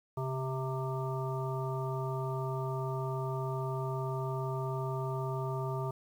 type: harmonic tone with a mistuned harmonic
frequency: 131.2 Hz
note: C3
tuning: 5 cents sharp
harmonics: 1 / 3 / 5 / 7 / 9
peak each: -34 / -39 / -42 / -42 / -43 dBFS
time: 0.17-5.91 s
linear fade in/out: 5 ms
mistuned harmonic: 1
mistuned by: +28 cents
effects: 10-bit